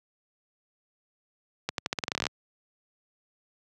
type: accelerating click train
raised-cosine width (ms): 0.2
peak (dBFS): -10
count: 15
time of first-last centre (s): 1.69-2.268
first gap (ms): 92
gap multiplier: 0.86
effects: high-pass 100 Hz 12 dB/octave